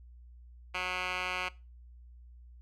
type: tone with band-pass filter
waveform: 10% pulse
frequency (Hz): 182.5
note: F#3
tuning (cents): -24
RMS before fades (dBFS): -35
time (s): 0.74-1.49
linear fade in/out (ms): 10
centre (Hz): 2100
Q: 2.6
effects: noise-tail reverb RT60 0.3 s tail -21 dB re dry + added 60 Hz sine -50 dBFS peak until 2.61 s